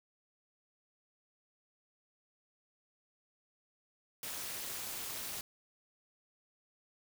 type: noise with amplitude modulation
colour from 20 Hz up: white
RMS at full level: -38 dBFS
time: 4.23-5.41 s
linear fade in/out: 2 ms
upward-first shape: sine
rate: 270 Hz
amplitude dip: 80%
effects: none